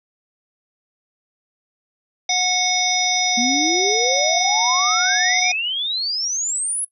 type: harmonic tone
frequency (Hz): 731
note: F#5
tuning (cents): -21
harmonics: 1 / 3 / 5 / 7 / 8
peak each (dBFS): -23 / -23 / -23 / -23 / -23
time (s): 2.29-5.52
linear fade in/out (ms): 5
type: exponential sweep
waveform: sine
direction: up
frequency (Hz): 230 to 10800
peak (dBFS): -20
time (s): 3.37-6.85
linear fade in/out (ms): 10
effects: noise-tail reverb RT60 0.1 s tail -19 dB re dry